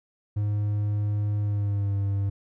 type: tone with pitch glide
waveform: triangle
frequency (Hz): 103.83 to 99.43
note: G#2 to G2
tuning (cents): 0 to +25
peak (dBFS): -21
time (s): 0.36-2.3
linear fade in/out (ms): 10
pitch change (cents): -75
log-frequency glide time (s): 1.39-1.96
effects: none